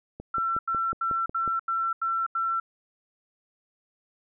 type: click train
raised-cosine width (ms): 2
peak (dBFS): -24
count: 8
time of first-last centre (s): 0.2-1.477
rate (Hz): 5.48
type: tone bursts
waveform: sine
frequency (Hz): 1347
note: E6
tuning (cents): +37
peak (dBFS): -24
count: 7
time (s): 0.34-2.6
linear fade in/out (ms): 5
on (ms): 250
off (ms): 85
effects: none